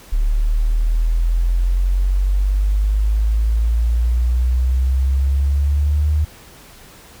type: exponential sweep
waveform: sine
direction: up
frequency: 36.57 to 76.4 Hz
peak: -13 dBFS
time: 0.12-6.25 s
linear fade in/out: 10 ms
effects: pink hiss -43 dBFS RMS until 7.2 s

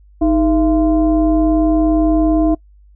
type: tone with frequency modulation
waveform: sine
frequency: 313.3 Hz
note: D#4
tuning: 12 cents sharp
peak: -10 dBFS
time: 0.21-2.55 s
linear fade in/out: 10 ms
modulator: 362 Hz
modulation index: 0.77
effects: noise-tail reverb RT60 0.1 s tail -25 dB re dry + added 50 Hz sine -43 dBFS peak until 2.95 s

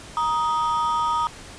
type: ring-modulated tone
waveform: triangle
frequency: 1095 Hz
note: C#6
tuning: 22 cents flat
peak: -15 dBFS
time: 0.17-1.27 s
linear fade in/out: 0 ms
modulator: 154 Hz
effects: pink hiss -41 dBFS RMS until 1.58 s + resampled to 22050 Hz

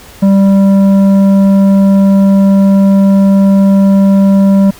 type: tone with tanh clipping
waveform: triangle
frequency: 196 Hz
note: G3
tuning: in tune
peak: -5 dBFS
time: 0.22-4.71 s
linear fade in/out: 10 ms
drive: 13 dB
effects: pink hiss -35 dBFS RMS until 4.79 s

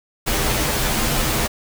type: noise with comb filter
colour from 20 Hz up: pink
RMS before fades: -20 dBFS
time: 0.26-1.48 s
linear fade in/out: 20 ms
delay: 11 ms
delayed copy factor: -0.85
effects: none

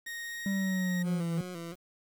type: tone with pitch glide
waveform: 40% pulse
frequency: 1864.7 to 1879.8 Hz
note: A#6 to A#6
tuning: 0 to +14 cents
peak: -36 dBFS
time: 0.06-1.03 s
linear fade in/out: 10 ms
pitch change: +14 cents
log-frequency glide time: 0.25-0.52 s
type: linear sweep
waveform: triangle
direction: down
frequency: 197.5 to 163.4 Hz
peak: -26 dBFS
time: 0.46-1.41 s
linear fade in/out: 2 ms
type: tone with vibrato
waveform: 20% pulse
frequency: 174.6 Hz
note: F3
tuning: in tune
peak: -33 dBFS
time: 1.03-1.76 s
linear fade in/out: 50 ms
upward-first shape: square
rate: 2.9 Hz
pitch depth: 64 cents each way
effects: 9-bit

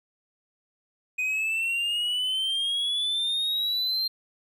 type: exponential sweep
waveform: triangle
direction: up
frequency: 2489 to 4186 Hz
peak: -23 dBFS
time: 1.18-4.08 s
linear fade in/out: 10 ms
effects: none

